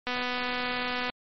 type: click train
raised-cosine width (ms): 0.3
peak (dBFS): -15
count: 256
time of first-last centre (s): 0.07-1.098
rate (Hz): 248
effects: MP3 32 kbps